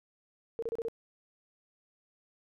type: tone bursts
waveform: sine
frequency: 458.6 Hz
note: A#4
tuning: 28 cents flat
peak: -31 dBFS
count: 5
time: 0.59-0.884 s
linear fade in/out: 0 ms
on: 34 ms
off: 31 ms
effects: none